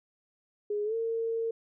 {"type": "tone with pitch glide", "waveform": "sine", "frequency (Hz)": [415.3, 455.5], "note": ["G#4", "A#4"], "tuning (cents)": [0, -40], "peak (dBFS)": -28, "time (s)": [0.7, 1.51], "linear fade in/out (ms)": 5, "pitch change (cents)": 160, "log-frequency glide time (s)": [0.84, 0.95], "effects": []}